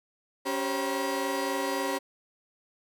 30% pulse tone cluster, 278.3 / 388 / 533 / 960 Hz, C#4 / G4 / C5 / B5, +7 / -18 / +32 / -49 cents, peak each -31 dBFS, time 0.45-1.99 s, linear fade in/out 20 ms, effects none

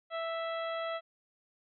harmonic tone, 659.3 Hz, E5, in tune, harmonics 1 / 2 / 3 / 4 / 5 / 6, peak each -35 / -39 / -44 / -50 / -47 / -54 dBFS, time 0.1-1.01 s, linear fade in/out 50 ms, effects none

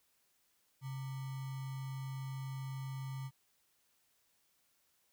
sine tone with sample-and-hold, 133.7 Hz, C3, 38 cents sharp, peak -39 dBFS, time 0.81-3.31 s, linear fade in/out 50 ms, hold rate 1050 Hz, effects white hiss -75 dBFS RMS until 5.12 s

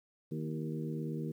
harmonic tone with a mistuned harmonic, 77.8 Hz, D#2, in tune, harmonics 2 / 3 / 4 / 5 / 6, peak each -37 / -41 / -43 / -45 / -47 dBFS, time 0.31-1.32 s, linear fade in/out 10 ms, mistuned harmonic 4, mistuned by +53 cents, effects 11-bit

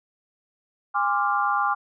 sine chord, D half-diminished seventh, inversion second, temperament equal with one note detuned, 815.9 / 1046.5 / 1174.7 / 1396.9 Hz, Ab5 / C6 / D6 / F6, -31 / 0 / 0 / 0 cents, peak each -25 / -28 / -24 / -27 dBFS, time 0.94-1.75 s, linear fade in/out 20 ms, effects none

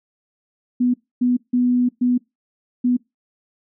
sine tone bursts at uneven times, 246.9 Hz, B3, in tune, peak -14 dBFS, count 5, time 0.8-0.94 / 1.21-1.37 / 1.53-1.89 / 2.01-2.18 / 2.84-2.97 s, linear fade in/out 10 ms, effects noise-tail reverb RT60 0.2 s tail -23 dB re dry

